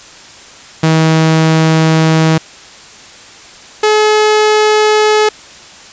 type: tone pair in turn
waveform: sawtooth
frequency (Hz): 159.9 / 426.9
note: D#3 / G#4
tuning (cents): +48 / +48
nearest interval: octave + perfect fourth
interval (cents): 1700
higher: second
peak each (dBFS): -3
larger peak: neither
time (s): 0.83-2.38 / 3.83-5.29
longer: first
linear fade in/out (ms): 5
effects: white hiss -35 dBFS RMS until 5.92 s + resampled to 16000 Hz